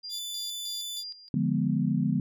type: tone with tremolo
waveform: sine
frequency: 4800 Hz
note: D8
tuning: 37 cents sharp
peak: -36 dBFS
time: 0.03-1.29 s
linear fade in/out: 20 ms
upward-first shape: square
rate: 3.2 Hz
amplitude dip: 75%
type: tone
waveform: sawtooth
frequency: 3506 Hz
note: A7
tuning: 7 cents flat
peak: -31 dBFS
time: 0.09-1.04 s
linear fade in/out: 50 ms
type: chord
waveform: sine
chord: D diminished seventh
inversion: none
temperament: equal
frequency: 146.83 / 174.61 / 207.7 / 246.9 Hz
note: D3 / F3 / Ab3 / Cb4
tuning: 0 / 0 / 0 / 0 cents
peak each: -29 dBFS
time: 1.34-2.2 s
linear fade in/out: 2 ms
effects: none